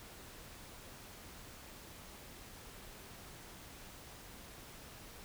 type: silence
effects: pink hiss -53 dBFS RMS until 5.24 s